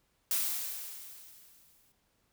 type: noise with exponential decay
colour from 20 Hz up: blue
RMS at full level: -29 dBFS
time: 0.31-1.92 s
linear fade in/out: 2 ms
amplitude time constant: 350 ms
effects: pink hiss -74 dBFS RMS until 2.32 s